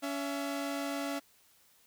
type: tone pair together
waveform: sawtooth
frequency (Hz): 281.4 / 670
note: C#4 / E5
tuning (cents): +26 / +28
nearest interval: octave + minor third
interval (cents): 1502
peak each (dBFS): -31 / -35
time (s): 0.02-1.2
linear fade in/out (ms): 20
effects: white hiss -65 dBFS RMS until 1.86 s